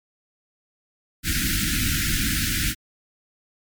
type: band-stop noise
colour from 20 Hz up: pink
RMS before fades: -23 dBFS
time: 1.23-2.75 s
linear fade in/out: 50 ms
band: 330 to 1400 Hz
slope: 96 dB/octave
effects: MP3 96 kbps